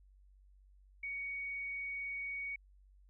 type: tone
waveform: sine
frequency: 2239 Hz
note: C#7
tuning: 17 cents sharp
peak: -38 dBFS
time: 1.03-2.56 s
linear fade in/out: 5 ms
effects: added 48 Hz sine -60 dBFS peak until 3.09 s